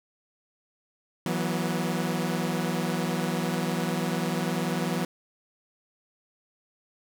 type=chord; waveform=sawtooth; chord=E suspended second; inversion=none; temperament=equal with one note detuned; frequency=164.81 / 185 / 242.8 Hz; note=E3 / F#3 / B3; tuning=0 / 0 / -29 cents; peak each=-26 / -26 / -28 dBFS; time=1.26-5.05 s; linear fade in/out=2 ms; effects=none